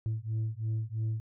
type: beating tone pair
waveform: sine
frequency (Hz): 109.1 / 112.1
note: A2 / A2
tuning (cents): -14 / +33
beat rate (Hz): 3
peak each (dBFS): -31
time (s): 0.06-1.2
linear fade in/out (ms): 0
effects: tanh soft clip ceiling -27 dBFS